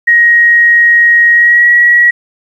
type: tone with pitch glide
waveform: sine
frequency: 1884 to 1918 Hz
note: A#6 to A#6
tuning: +18 to +49 cents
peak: -3 dBFS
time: 0.07-2.11 s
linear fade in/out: 10 ms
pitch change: +31 cents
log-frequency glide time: 1.32-1.68 s
effects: 7-bit